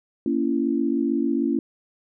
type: chord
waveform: sine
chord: A# diminished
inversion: none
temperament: just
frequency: 233.1 / 279.7 / 335.6 Hz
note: A#3 / C#4 / E4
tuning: 0 / +16 / +31 cents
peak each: -25 / -23 / -25 dBFS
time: 0.26-1.59 s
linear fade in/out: 2 ms
effects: none

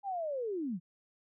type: linear sweep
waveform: sine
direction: down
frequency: 821 to 155.8 Hz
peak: -33 dBFS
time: 0.03-0.8 s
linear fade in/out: 50 ms
effects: none

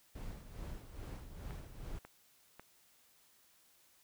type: noise with tremolo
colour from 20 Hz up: brown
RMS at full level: -44 dBFS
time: 0.15-1.99 s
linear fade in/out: 5 ms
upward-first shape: sine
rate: 2.4 Hz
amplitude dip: 65%
type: clicks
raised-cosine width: 0.5 ms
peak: -35 dBFS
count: 3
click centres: 1.508 / 2.05 / 2.596 s
effects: white hiss -68 dBFS RMS until 4.03 s

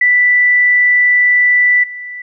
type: tone with level steps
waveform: sine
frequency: 1975.5 Hz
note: B6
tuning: in tune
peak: -7 / -24 dBFS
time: 0.01-2.22 s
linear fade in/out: 5 ms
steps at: 1.83 s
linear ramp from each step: 10 ms
effects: none

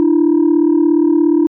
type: tone pair together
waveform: sine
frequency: 299.4 / 336.5 Hz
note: D4 / E4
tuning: +33 / +36 cents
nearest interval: major second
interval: 203 cents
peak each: -10 dBFS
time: 0-1.47 s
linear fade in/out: 0 ms
effects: tanh soft clip ceiling -5 dBFS

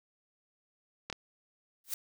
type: clicks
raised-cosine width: 0.2 ms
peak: -19 dBFS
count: 2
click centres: 1.1 / 1.127 s
type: noise with exponential growth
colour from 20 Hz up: blue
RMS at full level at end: -30 dBFS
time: 1.84-1.94 s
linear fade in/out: 2 ms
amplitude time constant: 20 ms
effects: none

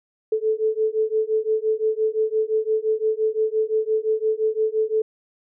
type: beating tone pair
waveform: sine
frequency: 433.9 / 439.7 Hz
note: A4 / A4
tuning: -24 / -1 cents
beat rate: 5.8 Hz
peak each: -22 / -22 dBFS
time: 0.32-5.02 s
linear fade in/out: 5 ms
effects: none

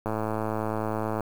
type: click train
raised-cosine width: 1 ms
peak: -15 dBFS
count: 126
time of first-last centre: 0.06-1.207 s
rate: 109 Hz
effects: 7-bit

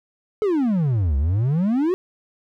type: exponential two-way sweep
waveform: triangle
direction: down then up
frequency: 442.6 to 66 to 384.7 Hz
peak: -15 dBFS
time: 0.42-1.94 s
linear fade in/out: 0 ms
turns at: 1.17 s
effects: none

